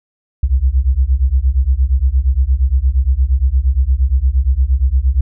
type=beating tone pair; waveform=sine; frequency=61.2 / 69.8 Hz; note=B1 / C#2; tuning=-15 / +13 cents; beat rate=8.6 Hz; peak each=-13 dBFS; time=0.43-5.21 s; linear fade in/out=5 ms; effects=none